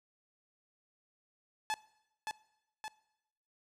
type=tone with echo; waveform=sawtooth; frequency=864 Hz; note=A5; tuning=32 cents flat; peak=-28 dBFS; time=1.7-1.74 s; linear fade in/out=0 ms; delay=570 ms; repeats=2; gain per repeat=-4 dB; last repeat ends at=2.88 s; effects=noise-tail reverb RT60 0.9 s tail -21 dB re dry + low-pass 10000 Hz 12 dB/octave